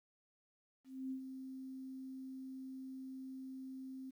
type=tone with ADSR envelope; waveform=sine; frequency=262.8 Hz; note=C4; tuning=8 cents sharp; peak=-38 dBFS; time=0.84-4.11 s; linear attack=270 ms; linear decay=92 ms; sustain=-7 dB; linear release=15 ms; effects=12-bit